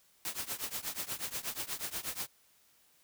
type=noise with tremolo; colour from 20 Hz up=white; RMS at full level=-35 dBFS; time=0.25-2.27 s; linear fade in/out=0 ms; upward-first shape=triangle; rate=8.3 Hz; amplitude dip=95%; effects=white hiss -67 dBFS RMS until 3.03 s